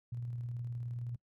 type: tone with tremolo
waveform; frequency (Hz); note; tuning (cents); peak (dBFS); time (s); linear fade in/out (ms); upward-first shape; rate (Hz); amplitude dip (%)
sine; 120; B2; -49; -36; 0.12-1.16; 5; square; 19; 25
effects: noise-tail reverb RT60 0.1 s tail -24 dB re dry